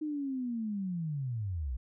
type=linear sweep; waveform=sine; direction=down; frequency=311.1 to 55.6 Hz; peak=-32 dBFS; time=0.01-1.77 s; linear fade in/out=10 ms; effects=none